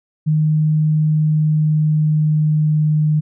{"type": "tone with pitch glide", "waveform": "sine", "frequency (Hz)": [154.3, 152.79], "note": ["D#3", "D#3"], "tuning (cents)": [-14, -31], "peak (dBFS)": -12, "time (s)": [0.26, 3.21], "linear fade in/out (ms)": 20, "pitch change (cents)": -17, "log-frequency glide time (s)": [0.97, 3.06], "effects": []}